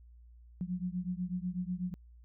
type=beating tone pair; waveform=sine; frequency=177.1 / 185.2 Hz; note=F3 / F#3; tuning=+24 / +2 cents; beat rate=8.1 Hz; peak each=-36 / -37 dBFS; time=0.61-1.94 s; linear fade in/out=0 ms; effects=added 59 Hz sine -53 dBFS peak until 2.24 s

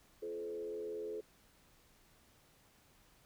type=tone with frequency modulation; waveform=sine; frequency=429 Hz; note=A4; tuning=44 cents flat; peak=-39 dBFS; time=0.22-1.21 s; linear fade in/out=10 ms; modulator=82.9 Hz; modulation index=0.75; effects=pink hiss -67 dBFS RMS until 3.25 s

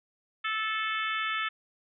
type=harmonic tone; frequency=437.3 Hz; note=A4; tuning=11 cents flat; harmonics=3 / 4 / 5 / 6 / 7 / 8; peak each=-32 / -34 / -36 / -38 / -39 / -40 dBFS; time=0.44-1.49 s; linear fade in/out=10 ms; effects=none

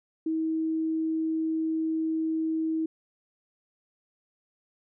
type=tone; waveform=sine; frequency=320 Hz; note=D#4; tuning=49 cents sharp; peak=-25 dBFS; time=0.26-2.86 s; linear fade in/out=5 ms; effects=none

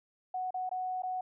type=tone with dropouts; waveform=sine; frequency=740 Hz; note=F#5; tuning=in tune; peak=-32 dBFS; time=0.34-1.21 s; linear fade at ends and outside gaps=5 ms; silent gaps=0.507-0.542 / 0.693-0.713 / 1.022-1.033 s; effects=none

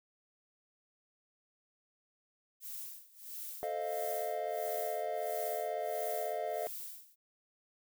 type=noise with tremolo; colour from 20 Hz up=violet; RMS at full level=-43 dBFS; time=2.6-7.16 s; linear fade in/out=50 ms; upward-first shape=sine; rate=1.5 Hz; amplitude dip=90%
type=chord; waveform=triangle; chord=F dominant seventh; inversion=first; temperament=equal; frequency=440 / 523.3 / 622.3 / 698.5 Hz; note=A4 / C5 / Eb5 / F5; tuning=0 / 0 / 0 / 0 cents; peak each=-40 / -42 / -36 / -36 dBFS; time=3.63-6.67 s; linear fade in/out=0 ms
effects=none

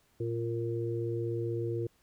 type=harmonic tone; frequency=115.9 Hz; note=A#2; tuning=10 cents flat; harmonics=1 / 3 / 4; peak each=-34 / -34 / -37 dBFS; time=0.2-1.87 s; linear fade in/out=5 ms; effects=pink hiss -69 dBFS RMS until 2.02 s

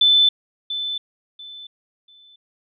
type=tone with echo; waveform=sine; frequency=3518 Hz; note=A7; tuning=1 cent flat; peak=-11 dBFS; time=0.01-0.29 s; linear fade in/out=5 ms; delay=690 ms; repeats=3; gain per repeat=-12 dB; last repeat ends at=2.36 s; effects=none

